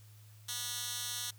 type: tone with high-pass filter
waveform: 10% pulse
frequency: 242.5 Hz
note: B3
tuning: 31 cents flat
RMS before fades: -39 dBFS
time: 0.48-1.31 s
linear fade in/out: 10 ms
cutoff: 4000 Hz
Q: 0.82
effects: added 106 Hz sine -54 dBFS peak until 1.38 s + white hiss -64 dBFS RMS until 1.38 s